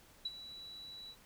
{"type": "tone with ADSR envelope", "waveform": "sine", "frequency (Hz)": 3933, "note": "B7", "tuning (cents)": -8, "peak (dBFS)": -33, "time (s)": [0.25, 1.16], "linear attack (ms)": 7, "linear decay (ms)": 33, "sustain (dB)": -14, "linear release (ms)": 61, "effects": ["pink hiss -62 dBFS RMS until 1.25 s"]}